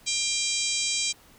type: harmonic tone with a mistuned harmonic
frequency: 797 Hz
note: G5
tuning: 28 cents sharp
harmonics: 3 / 4 / 5 / 6 / 7 / 8 / 9 / 10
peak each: -33 / -33 / -33 / -33 / -33 / -33 / -33 / -33 dBFS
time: 0.06-1.13 s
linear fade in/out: 20 ms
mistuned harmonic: 5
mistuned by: -31 cents
effects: pink hiss -55 dBFS RMS until 1.38 s

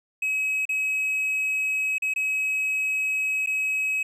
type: tone with dropouts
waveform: triangle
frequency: 2550 Hz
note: D#7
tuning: 42 cents sharp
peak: -21 dBFS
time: 0.22-4.03 s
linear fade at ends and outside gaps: 5 ms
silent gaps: 0.654-0.691 / 1.983-2.021 / 2.138-2.16 / 3.462-3.471 s
effects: none

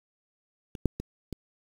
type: clicks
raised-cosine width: 3 ms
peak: -26 / -9 / -21 / -22 dBFS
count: 4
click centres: 0.752 / 0.857 / 1 / 1.327 s
effects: 7-bit

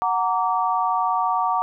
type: chord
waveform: sine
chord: Gb augmented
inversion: none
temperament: just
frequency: 740 / 925 / 1156.2 Hz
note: Gb5 / Bb5 / D6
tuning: 0 / -14 / -27 cents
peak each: -23 dBFS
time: 0.02-1.62 s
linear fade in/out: 0 ms
effects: none

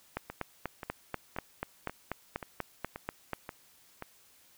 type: two click trains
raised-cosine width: 0.5 ms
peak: -18 / -24 dBFS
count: 14 / 8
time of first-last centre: 0.17-3.333 / 0.3-4.023 s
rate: 4.11 / 1.88 Hz
effects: white hiss -62 dBFS RMS until 4.57 s

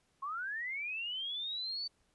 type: linear sweep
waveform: sine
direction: up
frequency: 1058 to 4571 Hz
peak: -36 dBFS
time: 0.22-1.88 s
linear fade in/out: 10 ms
effects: pink hiss -74 dBFS RMS until 2.14 s + resampled to 24000 Hz

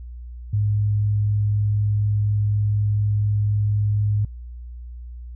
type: tone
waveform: sine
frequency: 104.1 Hz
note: G#2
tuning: 5 cents sharp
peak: -17 dBFS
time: 0.53-4.25 s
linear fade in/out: 5 ms
effects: added 60 Hz sine -33 dBFS peak until 5.35 s

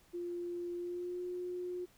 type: tone with pitch glide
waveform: sine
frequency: 349.2 to 358.6 Hz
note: F4 to F4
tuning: 0 to +46 cents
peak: -37 dBFS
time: 0.13-1.86 s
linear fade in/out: 20 ms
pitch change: +46 cents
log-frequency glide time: 0.75-1.23 s
effects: pink hiss -66 dBFS RMS until 1.97 s

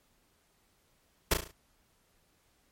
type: noise with echo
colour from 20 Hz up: pink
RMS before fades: -25 dBFS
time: 1.31-1.34 s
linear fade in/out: 5 ms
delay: 35 ms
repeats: 5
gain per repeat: -6 dB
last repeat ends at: 1.515 s
effects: pink hiss -70 dBFS RMS until 2.71 s + MP3 64 kbps

